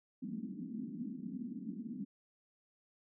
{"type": "band-pass noise", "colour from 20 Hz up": "white", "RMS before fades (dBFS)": -43, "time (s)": [0.22, 2.05], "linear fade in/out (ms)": 5, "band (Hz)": [190, 260], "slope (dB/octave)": 48, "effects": []}